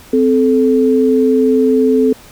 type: tone pair together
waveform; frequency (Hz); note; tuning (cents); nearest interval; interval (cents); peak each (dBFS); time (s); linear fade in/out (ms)
sine; 259 / 435.6; C4 / A4; -17 / -17; major sixth; 900; -11; 0.13-2.13; 5
effects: pink hiss -40 dBFS RMS until 2.31 s